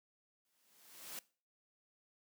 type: noise with exponential growth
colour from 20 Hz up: white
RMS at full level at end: -44 dBFS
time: 0.45-1.19 s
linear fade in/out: 1 ms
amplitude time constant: 160 ms
effects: noise-tail reverb RT60 0.4 s tail -21 dB re dry + high-pass 150 Hz 12 dB/octave